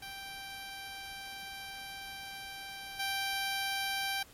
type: tone with level steps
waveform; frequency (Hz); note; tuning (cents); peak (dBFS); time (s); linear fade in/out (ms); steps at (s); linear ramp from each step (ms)
10% pulse; 784; G5; 0; -34 / -24; 0.02-4.23; 5; 2.99; 10
effects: pink hiss -57 dBFS RMS until 4.33 s + MP3 64 kbps